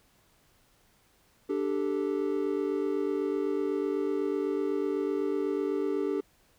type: chord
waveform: triangle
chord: D suspended fourth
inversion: none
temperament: equal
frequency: 293.7 / 392 / 440 Hz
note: D4 / G4 / A4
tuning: 0 / 0 / 0 cents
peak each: -30 / -28 / -31 dBFS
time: 1.49-6.21 s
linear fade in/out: 10 ms
effects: pink hiss -65 dBFS RMS until 6.58 s